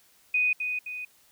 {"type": "tone with echo", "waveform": "sine", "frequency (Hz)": 2489, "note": "D#7", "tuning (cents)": 0, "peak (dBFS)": -21, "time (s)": [0.34, 0.53], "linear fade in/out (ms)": 5, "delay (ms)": 260, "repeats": 2, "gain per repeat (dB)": -6, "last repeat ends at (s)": 1.05, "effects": ["white hiss -61 dBFS RMS until 1.31 s"]}